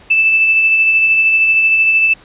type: tone with tremolo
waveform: sine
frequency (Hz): 2638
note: E7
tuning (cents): +1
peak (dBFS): -7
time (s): 0.1-2.14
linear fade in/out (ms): 10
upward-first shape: sine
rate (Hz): 13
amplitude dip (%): 30
effects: pink hiss -43 dBFS RMS until 2.24 s + resampled to 8000 Hz